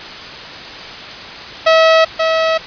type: tone with echo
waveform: sawtooth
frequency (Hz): 646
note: E5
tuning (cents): -35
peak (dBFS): -3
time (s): 1.66-2.05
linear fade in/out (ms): 10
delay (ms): 530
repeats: 1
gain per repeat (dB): -5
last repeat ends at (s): 2.58
effects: white hiss -29 dBFS RMS until 2.66 s + resampled to 11025 Hz